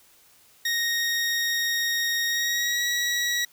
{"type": "tone with pitch glide", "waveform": "20% pulse", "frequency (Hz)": [1866, 1921.8], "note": ["A#6", "B6"], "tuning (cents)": [1, -48], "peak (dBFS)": -18, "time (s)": [0.65, 3.45], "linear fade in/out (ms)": 5, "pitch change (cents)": 51, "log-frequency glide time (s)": [2.27, 2.86], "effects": ["white hiss -57 dBFS RMS until 3.52 s"]}